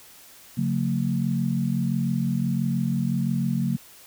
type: tone cluster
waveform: sine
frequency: 138.8 / 180.3 / 226.2 Hz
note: C#3 / F#3 / A3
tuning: +3 / -45 / +48 cents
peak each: -26 dBFS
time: 0.57-3.77 s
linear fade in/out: 10 ms
effects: white hiss -49 dBFS RMS until 4.06 s